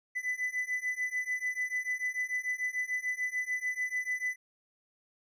triangle beating tone pair, 1996 / 2002.8 Hz, B6 / B6, +18 / +24 cents, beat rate 6.8 Hz, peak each -33 / -32 dBFS, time 0.15-4.36 s, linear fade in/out 20 ms, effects none

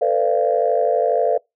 sine tone cluster, 451.7 / 504 / 586 / 688 Hz, A4 / B4 / D5 / F5, +45 / +35 / -4 / -26 cents, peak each -20 dBFS, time 0.01-1.38 s, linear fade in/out 10 ms, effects noise-tail reverb RT60 0.2 s tail -25 dB re dry + tanh soft clip ceiling -5 dBFS

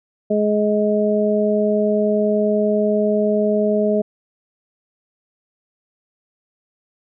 harmonic tone, 210.2 Hz, G#3, 21 cents sharp, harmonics 1 / 2 / 3, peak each -19 / -19 / -19 dBFS, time 0.3-4.02 s, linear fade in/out 10 ms, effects none

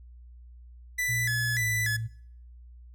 45% pulse tone with vibrato, 1841 Hz, A#6, 22 cents flat, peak -26 dBFS, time 0.98-1.97 s, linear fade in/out 10 ms, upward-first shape square, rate 1.7 Hz, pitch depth 130 cents each way
sine tone with pitch glide, 118.9 to 112.36 Hz, A#2 to A2, +35 to +37 cents, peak -30 dBFS, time 1.08-2.08 s, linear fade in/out 20 ms, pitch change -98 cents, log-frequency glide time 1.59-1.64 s
effects noise-tail reverb RT60 0.6 s tail -23 dB re dry + added 60 Hz sine -46 dBFS peak until 2.94 s

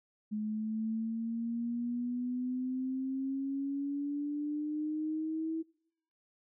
sine exponential sweep, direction up, 211.5 to 325 Hz, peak -32 dBFS, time 0.31-5.63 s, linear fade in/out 20 ms, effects noise-tail reverb RT60 0.7 s tail -24 dB re dry

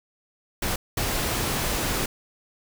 pink noise bursts at uneven times, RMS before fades -26 dBFS, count 2, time 0.62-0.76 / 0.97-2.06 s, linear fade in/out 5 ms, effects none

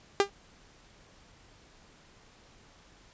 sawtooth tone with exponential decay, 400 Hz, G4, 35 cents sharp, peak -13 dBFS, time 0.2-0.3 s, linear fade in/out 1 ms, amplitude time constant 21 ms, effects pink hiss -58 dBFS RMS until 3.13 s + resampled to 16000 Hz

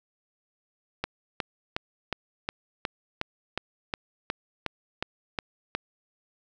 click train, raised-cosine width 0.3 ms, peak -12 dBFS, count 14, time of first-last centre 1.04-5.75 s, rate 2.76 Hz, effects none

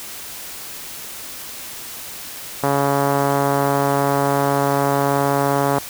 5% pulse tone with low-pass filter, 140.2 Hz, C#3, 20 cents sharp, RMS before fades -18 dBFS, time 2.63-5.79 s, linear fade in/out 5 ms, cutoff 930 Hz, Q 1, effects white hiss -33 dBFS RMS until 5.89 s

